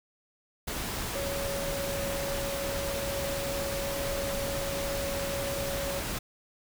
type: tone in noise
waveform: sine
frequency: 557 Hz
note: C#5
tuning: 8 cents sharp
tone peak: -33 dBFS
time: 1.15-6 s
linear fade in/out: 10 ms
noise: pink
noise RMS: -34 dBFS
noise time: 0.67-6.19 s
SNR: -2 dB
effects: none